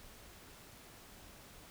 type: silence
effects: pink hiss -56 dBFS RMS until 1.7 s